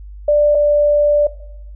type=tone pair in turn; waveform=sine; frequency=590 / 587.9 Hz; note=D5 / D5; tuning=+8 / +2 cents; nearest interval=unison; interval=6 cents; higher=first; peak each=-9 dBFS; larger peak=neither; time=0.28-0.55 / 0.55-1.27 s; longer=second; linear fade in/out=5 ms; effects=noise-tail reverb RT60 0.8 s tail -17 dB re dry + added 50 Hz sine -31 dBFS peak until 1.75 s